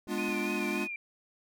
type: chord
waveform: square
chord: G# diminished seventh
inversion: none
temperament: equal with one note detuned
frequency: 207.7 / 246.9 / 293.7 / 351.5 Hz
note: G#3 / B3 / D4 / F4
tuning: 0 / 0 / 0 / +11 cents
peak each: -36 / -39 / -38 / -36 dBFS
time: 0.07-0.88 s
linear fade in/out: 50 ms
type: clicks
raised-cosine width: 2 ms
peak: -38 dBFS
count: 2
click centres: 0.072 / 0.29 s
type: tone with vibrato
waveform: sine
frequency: 2430 Hz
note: D#7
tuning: 42 cents flat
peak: -35 dBFS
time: 0.18-0.96 s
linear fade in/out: 2 ms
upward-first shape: sine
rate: 3.5 Hz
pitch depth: 61 cents each way
effects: none